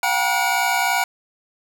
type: tone cluster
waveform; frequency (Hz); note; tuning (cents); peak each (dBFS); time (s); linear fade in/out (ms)
square; 720 / 783 / 955 / 1445 / 2278; F#5 / G5 / A#5 / F#6 / C#7; -47 / -2 / +42 / -41 / +47; -25; 0.03-1.04; 2
effects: none